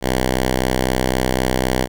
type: tone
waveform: 5% pulse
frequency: 63.9 Hz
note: C2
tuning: 40 cents flat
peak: -5 dBFS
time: 0.01-1.88 s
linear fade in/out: 50 ms
effects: none